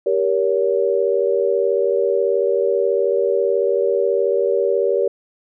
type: chord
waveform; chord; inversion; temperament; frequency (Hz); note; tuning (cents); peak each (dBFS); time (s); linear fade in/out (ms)
sine; G diminished; none; just; 392 / 470.4 / 564.5; G4 / Bb4 / Db5; 0 / +16 / +31; -19 / -19 / -20; 0.06-5.08; 5
effects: none